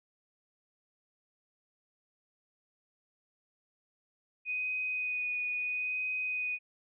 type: tone with vibrato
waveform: sine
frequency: 2489 Hz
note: D#7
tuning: in tune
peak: -31 dBFS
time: 4.45-6.59 s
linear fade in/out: 50 ms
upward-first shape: sine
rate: 0.75 Hz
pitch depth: 14 cents each way
effects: none